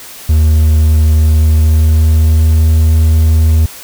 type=tone with pitch glide; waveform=triangle; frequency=77.78 to 79.51 Hz; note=D#2 to D#2; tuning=0 to +38 cents; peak=-3 dBFS; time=0.29-3.66 s; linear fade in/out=5 ms; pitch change=+38 cents; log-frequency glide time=1.21-2.77 s; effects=white hiss -31 dBFS RMS until 3.83 s